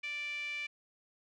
5% pulse tone with band-pass filter, 587.3 Hz, D5, in tune, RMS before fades -39 dBFS, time 0.03-0.67 s, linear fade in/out 10 ms, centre 2400 Hz, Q 8.5, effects none

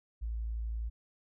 sine tone, 56 Hz, A1, 31 cents sharp, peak -33 dBFS, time 0.21-0.9 s, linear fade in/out 20 ms, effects none

